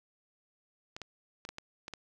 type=clicks; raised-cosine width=0.2 ms; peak=-24 dBFS; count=7; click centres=0.965 / 1.017 / 1.451 / 1.49 / 1.584 / 1.881 / 1.937 s; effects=none